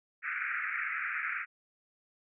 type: band-pass noise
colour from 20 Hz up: pink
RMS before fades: -35 dBFS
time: 0.22-1.46 s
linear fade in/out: 50 ms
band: 1300 to 2400 Hz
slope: 96 dB/octave
effects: none